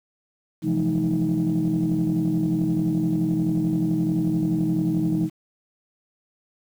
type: tone cluster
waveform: sine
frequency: 128.5 / 167.1 / 178.6 / 211.7 / 314.3 Hz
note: C3 / E3 / F3 / G#3 / D#4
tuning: -31 / +24 / +39 / +33 / +18 cents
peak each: -30 / -23 / -28 / -28 / -22 dBFS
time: 0.62-5.3 s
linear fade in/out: 50 ms
effects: tanh soft clip ceiling -14 dBFS + 8-bit